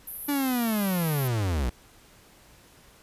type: band-pass noise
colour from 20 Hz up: pink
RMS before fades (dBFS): -38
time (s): 0.07-1.28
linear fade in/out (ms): 5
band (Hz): 11000 to 13000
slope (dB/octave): 96
type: linear sweep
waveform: 45% pulse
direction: down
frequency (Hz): 292.4 to 55.4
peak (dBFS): -24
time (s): 0.28-1.7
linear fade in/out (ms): 10
effects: pink hiss -55 dBFS RMS until 3.02 s + resampled to 32000 Hz